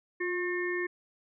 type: harmonic tone with a mistuned harmonic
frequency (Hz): 360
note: F#4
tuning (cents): -47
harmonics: 1 / 3 / 5 / 6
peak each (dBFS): -31 / -43 / -34 / -39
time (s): 0.2-0.87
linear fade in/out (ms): 10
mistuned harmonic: 1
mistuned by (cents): -26
effects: none